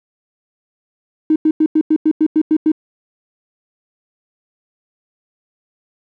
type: tone bursts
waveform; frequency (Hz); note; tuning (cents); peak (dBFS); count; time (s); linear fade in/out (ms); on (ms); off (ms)
triangle; 312.2; D#4; +6; -5; 10; 1.3-2.718; 5; 59; 92
effects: tanh soft clip ceiling -7 dBFS